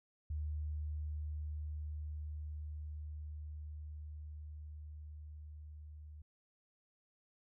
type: tone with level ramp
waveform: sine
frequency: 75.7 Hz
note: D#2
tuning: 47 cents flat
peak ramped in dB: -36 to -49 dBFS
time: 0.3-6.22 s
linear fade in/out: 5 ms
effects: none